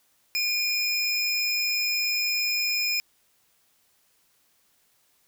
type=tone pair together; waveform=square; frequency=2421 / 5130 Hz; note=D#7 / E8; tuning=-48 / -48 cents; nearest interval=octave + minor second; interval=1300 cents; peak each=-27 dBFS; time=0.35-3 s; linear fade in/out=0 ms; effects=white hiss -66 dBFS RMS until 5.27 s